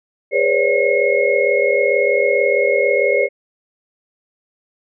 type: tone cluster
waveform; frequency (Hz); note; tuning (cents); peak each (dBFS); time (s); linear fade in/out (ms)
sine; 409.7 / 490.5 / 537 / 575 / 2163; G#4 / B4 / C5 / D5 / C#7; -24 / -12 / +45 / -37 / -43; -19; 0.31-3.29; 50
effects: none